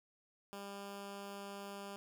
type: tone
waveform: 10% pulse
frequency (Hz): 199.7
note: G3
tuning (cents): +32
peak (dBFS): -37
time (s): 0.53-1.96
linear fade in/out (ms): 0
effects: none